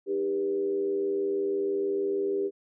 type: tone with frequency modulation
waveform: sine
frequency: 396.6 Hz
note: G4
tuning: 20 cents sharp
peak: -25 dBFS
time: 0.06-2.51 s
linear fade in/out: 50 ms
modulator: 86.3 Hz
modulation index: 0.62
effects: none